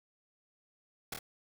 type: noise with echo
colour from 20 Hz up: pink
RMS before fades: -37 dBFS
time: 1.12-1.14 s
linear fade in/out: 5 ms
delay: 25 ms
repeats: 2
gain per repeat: -3 dB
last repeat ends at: 1.19 s
effects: none